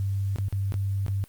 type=tone with dropouts; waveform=sine; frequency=98.1 Hz; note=G2; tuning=2 cents sharp; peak=-24 dBFS; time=0-1.24 s; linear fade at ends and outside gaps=0 ms; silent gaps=0.36-0.385 / 0.484-0.526 / 0.722-0.741 / 1.064-1.082 s; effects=white hiss -56 dBFS RMS until 1.28 s + Opus 48 kbps